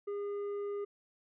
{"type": "tone with tanh clipping", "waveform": "sine", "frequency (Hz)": 406.6, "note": "G#4", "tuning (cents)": -37, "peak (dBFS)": -36, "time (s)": [0.07, 0.85], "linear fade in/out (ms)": 10, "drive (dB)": 6, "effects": []}